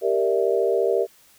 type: chord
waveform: sine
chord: E half-diminished seventh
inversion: first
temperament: equal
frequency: 392 / 466.2 / 587.3 / 659.3 Hz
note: G4 / Bb4 / D5 / E5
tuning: 0 / 0 / 0 / 0 cents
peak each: -22 / -22 / -26 / -26 dBFS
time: 0.01-1.07 s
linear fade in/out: 50 ms
effects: white hiss -55 dBFS RMS until 1.38 s